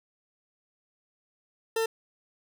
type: tone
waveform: 40% pulse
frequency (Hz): 450.5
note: A4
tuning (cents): +41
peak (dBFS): -24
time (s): 1.76-1.86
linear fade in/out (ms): 5
effects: none